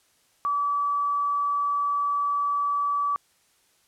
sine tone, 1150 Hz, D6, 37 cents flat, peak -22 dBFS, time 0.45-3.16 s, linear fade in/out 0 ms, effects white hiss -64 dBFS RMS until 3.87 s + low-pass 11000 Hz 12 dB/octave

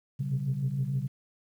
sine tone cluster, 124.6 / 130.8 / 137.4 / 192.3 Hz, B2 / C3 / C#3 / G3, +16 / 0 / -15 / -33 cents, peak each -36 / -34 / -28 / -37 dBFS, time 0.19-1.08 s, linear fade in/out 20 ms, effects tanh soft clip ceiling -20 dBFS + 10-bit

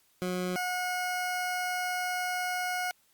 20% pulse tone pair in turn, 181.5 / 726 Hz, F#3 / F#5, -33 / -33 cents, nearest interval 2 octaves, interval 2400 cents, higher second, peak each -25 dBFS, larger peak neither, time 0.22-0.56 / 0.56-2.91 s, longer second, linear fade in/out 0 ms, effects white hiss -67 dBFS RMS until 3.13 s + Opus 48 kbps

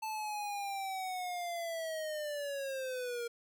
square linear sweep, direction down, 880 to 466.2 Hz, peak -37 dBFS, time 0.02-3.28 s, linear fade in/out 10 ms, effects none

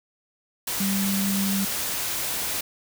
sine tone in noise, 196 Hz, G3, in tune, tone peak -23 dBFS, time 0.8-1.65 s, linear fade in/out 5 ms, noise white, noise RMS -28 dBFS, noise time 0.67-2.61 s, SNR +2 dB, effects none

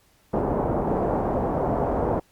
white low-pass noise, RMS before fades -24 dBFS, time 0.33-2.2 s, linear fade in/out 10 ms, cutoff 790 Hz, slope 24 dB/octave, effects pink hiss -61 dBFS RMS until 2.31 s + Opus 48 kbps

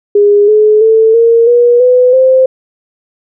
sine tone with pitch steps, 410 / 426.7 / 444 / 462.1 / 480.9 / 500.4 / 520.8 Hz, G#4 / G#4 / A4 / A#4 / B4 / B4 / C5, -22 / +47 / +16 / -15 / -46 / +23 / -8 cents, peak -3 dBFS, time 0.15-2.46 s, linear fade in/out 5 ms, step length 330 ms, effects none

